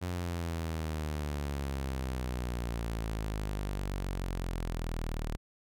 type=exponential sweep; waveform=sawtooth; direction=down; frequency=90.6 to 37.66 Hz; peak=-29 dBFS; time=0.01-5.37 s; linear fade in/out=20 ms; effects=none